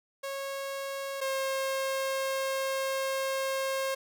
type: tone pair in turn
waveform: sawtooth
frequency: 548 / 536.1 Hz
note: C#5 / C5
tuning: -20 / +42 cents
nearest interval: unison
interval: 38 cents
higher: first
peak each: -30 / -25 dBFS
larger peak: second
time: 0.23-1.21 / 1.21-3.95 s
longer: second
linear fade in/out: 10 ms
effects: none